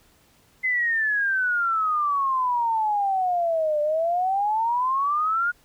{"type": "exponential two-way sweep", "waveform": "sine", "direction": "down then up", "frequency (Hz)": [2057, 590, 1448], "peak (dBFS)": -20, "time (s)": [0.63, 5.52], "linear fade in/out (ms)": 20, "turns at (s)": 3.81, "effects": ["pink hiss -59 dBFS RMS until 5.64 s"]}